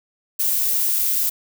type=noise; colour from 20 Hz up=violet; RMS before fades=-20 dBFS; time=0.39-1.3 s; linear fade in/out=10 ms; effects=none